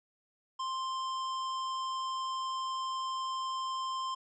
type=tone with hard clipping; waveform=sine; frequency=1048 Hz; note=C6; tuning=2 cents sharp; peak=-35 dBFS; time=0.59-4.15 s; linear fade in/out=10 ms; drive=18 dB; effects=resampled to 16000 Hz